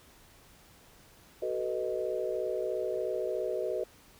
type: chord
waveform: sine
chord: B dominant seventh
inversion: second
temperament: equal with one note detuned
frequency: 376.9 / 440 / 493.9 / 622.3 Hz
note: F#4 / A4 / B4 / D#5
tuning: +32 / 0 / 0 / 0 cents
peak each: -35 / -37 / -35 / -35 dBFS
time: 1.42-3.84 s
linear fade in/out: 5 ms
effects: pink hiss -58 dBFS RMS until 4.19 s